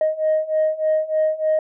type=beating tone pair; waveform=sine; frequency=622.3 / 625.6 Hz; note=D#5 / D#5; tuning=0 / +9 cents; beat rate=3.3 Hz; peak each=-20 / -18 dBFS; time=0.01-1.59 s; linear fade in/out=2 ms; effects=tanh soft clip ceiling -12 dBFS